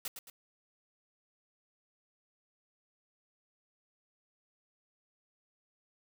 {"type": "noise with echo", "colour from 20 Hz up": "white", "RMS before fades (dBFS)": -38, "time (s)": [0.05, 0.08], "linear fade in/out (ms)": 2, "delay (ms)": 110, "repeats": 2, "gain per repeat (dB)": -7, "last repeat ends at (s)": 0.3, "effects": []}